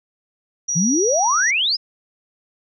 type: tone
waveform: sine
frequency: 5780 Hz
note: F#8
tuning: 41 cents flat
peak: -19 dBFS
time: 0.68-1.51 s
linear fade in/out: 10 ms
type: exponential sweep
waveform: sine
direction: up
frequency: 151.8 to 5274 Hz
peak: -16 dBFS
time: 0.75-1.77 s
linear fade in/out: 20 ms
effects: none